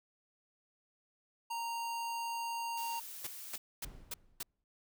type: tone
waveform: square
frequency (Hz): 928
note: A#5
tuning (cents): -8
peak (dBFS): -37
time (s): 1.5-3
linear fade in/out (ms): 10
type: noise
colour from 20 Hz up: blue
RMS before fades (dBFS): -47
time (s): 2.77-3.58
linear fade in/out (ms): 5
type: noise bursts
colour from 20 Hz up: white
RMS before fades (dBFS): -40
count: 5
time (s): 3.24-4.43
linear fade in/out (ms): 5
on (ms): 30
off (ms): 260
type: noise with exponential decay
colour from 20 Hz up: brown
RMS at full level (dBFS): -45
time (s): 3.85-4.64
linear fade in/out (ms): 1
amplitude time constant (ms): 170
effects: none